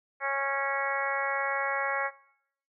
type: harmonic tone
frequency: 275.5 Hz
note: C#4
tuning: 11 cents flat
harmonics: 2 / 3 / 4 / 5 / 6 / 7 / 8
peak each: -35 / -35 / -35 / -35 / -35 / -35 / -35 dBFS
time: 0.2-2.11 s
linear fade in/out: 50 ms
effects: noise-tail reverb RT60 0.7 s tail -19 dB re dry